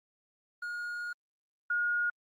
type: tone pair in turn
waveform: triangle / sine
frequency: 1434 / 1434 Hz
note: F6 / F6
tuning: +45 / +45 cents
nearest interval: unison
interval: 0 cents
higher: neither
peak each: -33 / -27 dBFS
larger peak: second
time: 0.62-1.13 / 1.7-2.1 s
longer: first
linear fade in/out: 5 ms
effects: Opus 24 kbps